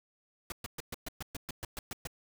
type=noise bursts; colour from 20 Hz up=pink; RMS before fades=-39 dBFS; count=12; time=0.5-2.072 s; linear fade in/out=2 ms; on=21 ms; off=120 ms; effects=none